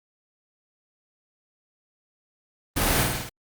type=noise with echo; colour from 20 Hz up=pink; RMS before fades=-23 dBFS; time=2.76-3.04 s; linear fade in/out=10 ms; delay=51 ms; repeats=5; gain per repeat=-3 dB; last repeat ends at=3.295 s; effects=Opus 32 kbps